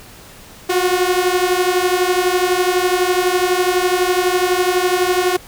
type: beating tone pair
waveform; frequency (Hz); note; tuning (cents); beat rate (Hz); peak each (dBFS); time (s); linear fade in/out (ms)
sawtooth; 357.1 / 369.1; F4 / F#4; +39 / -4; 12; -13 / -13; 0.69-5.37; 10
effects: pink hiss -40 dBFS RMS until 5.47 s